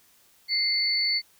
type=tone pair together; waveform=sine; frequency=2093 / 4474 Hz; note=C7 / C#8; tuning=0 / +15 cents; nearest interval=octave + minor second; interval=1315 cents; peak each=-28 / -23 dBFS; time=0.48-1.22 s; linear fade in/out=50 ms; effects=white hiss -60 dBFS RMS until 1.39 s